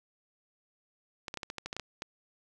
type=clicks; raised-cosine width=0.2 ms; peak=-20 dBFS; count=11; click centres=1.282 / 1.341 / 1.373 / 1.432 / 1.501 / 1.583 / 1.66 / 1.729 / 1.766 / 1.797 / 2.021 s; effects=none